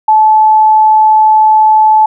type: tone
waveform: sine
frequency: 866 Hz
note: A5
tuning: 28 cents flat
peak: -3 dBFS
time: 0.08-2.06 s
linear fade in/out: 5 ms
effects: none